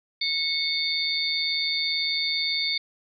sine tone cluster, 2196 / 3622 / 4417 / 4575 Hz, C#7 / A7 / C#8 / D8, -17 / +49 / -7 / -46 cents, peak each -29 dBFS, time 0.21-2.78 s, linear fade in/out 5 ms, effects none

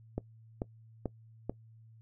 click train, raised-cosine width 2 ms, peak -20 dBFS, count 4, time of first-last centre 0.18-1.496 s, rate 2.28 Hz, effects noise-tail reverb RT60 0.1 s tail -20 dB re dry + added 112 Hz sine -54 dBFS peak until 2.01 s

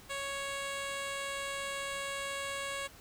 10% pulse tone with low-pass filter, 554.4 Hz, C#5, in tune, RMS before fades -38 dBFS, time 0.09-2.88 s, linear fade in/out 20 ms, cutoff 8700 Hz, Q 1.2, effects pink hiss -55 dBFS RMS until 3 s

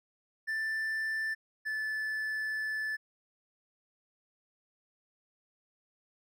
triangle tone pair in turn, 1769 / 1742.6 Hz, A6 / A6, +9 / -17 cents, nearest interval unison, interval 26 cents, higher first, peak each -29 / -30 dBFS, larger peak first, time 0.47-1.35 / 1.65-2.97 s, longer second, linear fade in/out 20 ms, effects none

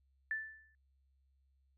sine tone with exponential decay, 1760 Hz, A6, in tune, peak -32 dBFS, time 0.31-0.75 s, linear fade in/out 1 ms, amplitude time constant 95 ms, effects added 67 Hz sine -70 dBFS peak until 1.77 s

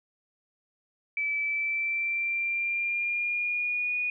sine tone with pitch glide, 2309 to 2460 Hz, D7 to D#7, -30 to -20 cents, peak -26 dBFS, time 1.17-4.1 s, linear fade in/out 2 ms, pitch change +110 cents, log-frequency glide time 1.4-3.97 s, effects none

